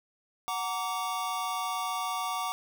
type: chord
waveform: square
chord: Gb augmented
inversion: none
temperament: just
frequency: 740 / 925 / 1156.2 Hz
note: Gb5 / Bb5 / D6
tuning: 0 / -14 / -27 cents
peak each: -36 / -37 / -34 dBFS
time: 0.48-2.52 s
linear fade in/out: 0 ms
effects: none